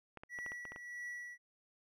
clicks, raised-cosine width 0.5 ms, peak -33 dBFS, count 8, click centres 0.173 / 0.235 / 0.388 / 0.463 / 0.519 / 0.653 / 0.72 / 0.761 s
triangle tone with tremolo, 1943 Hz, B6, 29 cents flat, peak -39 dBFS, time 0.29-1.38 s, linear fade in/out 50 ms, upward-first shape triangle, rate 1.6 Hz, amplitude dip 65%
effects none

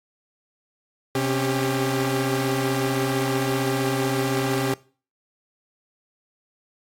sawtooth tone cluster, 129.9 / 275.4 / 395.6 Hz, C3 / C#4 / G4, -12 / -11 / +16 cents, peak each -22 dBFS, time 1.15-4.74 s, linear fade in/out 2 ms, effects noise-tail reverb RT60 0.4 s tail -22 dB re dry + AAC 64 kbps

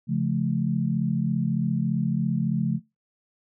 sine chord, Db augmented, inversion none, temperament just, 138.59 / 173.24 / 216.5 Hz, Db3 / F3 / A3, 0 / -14 / -28 cents, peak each -26 dBFS, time 0.07-2.8 s, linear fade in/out 50 ms, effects noise-tail reverb RT60 0.2 s tail -19 dB re dry

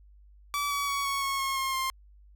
sawtooth tone with pitch steps, 1151 / 1137.1 / 1123.4 / 1109.9 / 1096.5 / 1083.3 / 1070.2 / 1057.3 Hz, D6 / C#6 / C#6 / C#6 / C#6 / C#6 / C6 / C6, -35 / +44 / +23 / +2 / -19 / -40 / +39 / +18 cents, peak -24 dBFS, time 0.54-1.9 s, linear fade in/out 0 ms, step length 170 ms, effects added 50 Hz sine -52 dBFS peak until 2.35 s

